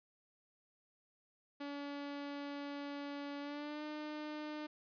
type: tone with pitch glide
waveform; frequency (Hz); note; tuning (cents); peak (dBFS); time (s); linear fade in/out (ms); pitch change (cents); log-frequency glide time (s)
sawtooth; 285.3 to 302.3; C#4 to D#4; +50 to -50; -38; 1.6-4.67; 10; +100; 3.4-3.83
effects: resampled to 11025 Hz